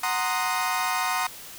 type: chord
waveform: 30% pulse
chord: C half-diminished seventh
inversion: second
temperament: equal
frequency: 740 / 932.3 / 1046.5 / 1244.5 Hz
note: Gb5 / Bb5 / C6 / Eb6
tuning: 0 / 0 / 0 / 0 cents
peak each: -27 dBFS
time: 0.03-1.27 s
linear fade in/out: 5 ms
effects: white hiss -42 dBFS RMS until 1.58 s

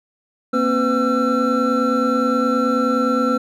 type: tone cluster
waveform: triangle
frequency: 236 / 265.5 / 505 / 1346 Hz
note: A#3 / C4 / B4 / E6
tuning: +22 / +25 / +39 / +36 cents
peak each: -19 dBFS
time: 0.53-3.38 s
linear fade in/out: 10 ms
effects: none

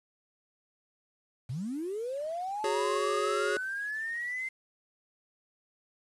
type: linear sweep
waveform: sine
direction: up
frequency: 109.5 to 2093 Hz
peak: -32 dBFS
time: 1.49-4.49 s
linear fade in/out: 10 ms
type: chord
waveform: square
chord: F# suspended second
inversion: none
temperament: just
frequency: 370 / 416.2 / 555 Hz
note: F#4 / G#4 / C#5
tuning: 0 / +4 / +2 cents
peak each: -35 / -32 / -35 dBFS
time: 2.64-3.57 s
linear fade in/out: 2 ms
effects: resampled to 24000 Hz + 9-bit

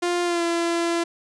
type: tone with pitch glide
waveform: sawtooth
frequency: 350.5 to 339 Hz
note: F4 to E4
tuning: +6 to +49 cents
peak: -17 dBFS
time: 0.02-1.04 s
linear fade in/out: 10 ms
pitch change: -57 cents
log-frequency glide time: 0.24-0.43 s
effects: resampled to 22050 Hz

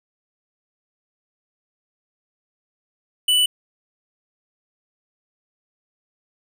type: tone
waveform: square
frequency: 2975 Hz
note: F#7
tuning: 9 cents sharp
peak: -15 dBFS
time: 3.28-3.46 s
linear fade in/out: 5 ms
effects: none

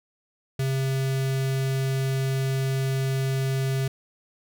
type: tone with notch filter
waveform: square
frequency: 133.8 Hz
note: C3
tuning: 39 cents sharp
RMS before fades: -25 dBFS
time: 0.59-3.88 s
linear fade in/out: 5 ms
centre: 1000 Hz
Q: 1.7
effects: none

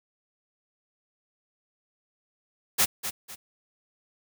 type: noise with echo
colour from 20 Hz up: white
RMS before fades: -21 dBFS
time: 2.78-2.86 s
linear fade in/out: 20 ms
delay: 250 ms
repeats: 2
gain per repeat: -10 dB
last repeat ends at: 3.36 s
effects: none

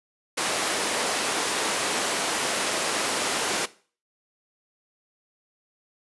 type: high-pass noise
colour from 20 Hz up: pink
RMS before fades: -26 dBFS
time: 0.37-3.66 s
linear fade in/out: 10 ms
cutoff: 380 Hz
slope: 12 dB/octave
effects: noise-tail reverb RT60 0.4 s tail -18 dB re dry + resampled to 24000 Hz

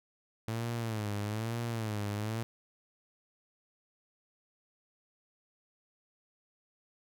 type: tone with vibrato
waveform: sawtooth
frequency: 110 Hz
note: A2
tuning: in tune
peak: -29 dBFS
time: 0.48-2.43 s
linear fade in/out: 0 ms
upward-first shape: sine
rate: 1.1 Hz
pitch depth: 120 cents each way
effects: none

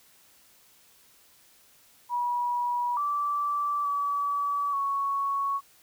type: tone with pitch steps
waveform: sine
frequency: 968 / 1163 / 1145 / 1111 Hz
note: B5 / D6 / D6 / C#6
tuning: -35 / -17 / -44 / +4 cents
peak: -25 dBFS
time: 2.09-5.61 s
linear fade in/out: 50 ms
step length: 880 ms
effects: white hiss -59 dBFS RMS until 5.82 s

